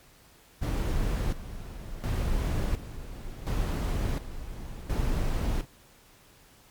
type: noise with tremolo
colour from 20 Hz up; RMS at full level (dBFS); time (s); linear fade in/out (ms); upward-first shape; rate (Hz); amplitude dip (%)
brown; -27; 0.61-5.66; 20; square; 0.7; 75
effects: pink hiss -57 dBFS RMS until 6.7 s + MP3 96 kbps